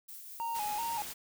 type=noise with tremolo; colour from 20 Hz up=violet; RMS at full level=-46 dBFS; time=0.08-0.7 s; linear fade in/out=10 ms; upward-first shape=triangle; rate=5 Hz; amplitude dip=30%
type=tone with vibrato; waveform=triangle; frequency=880 Hz; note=A5; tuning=in tune; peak=-31 dBFS; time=0.4-1.02 s; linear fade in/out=0 ms; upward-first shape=square; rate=2.6 Hz; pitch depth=89 cents each way
type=noise; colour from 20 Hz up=white; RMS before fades=-42 dBFS; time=0.54-1.14 s; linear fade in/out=20 ms
effects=none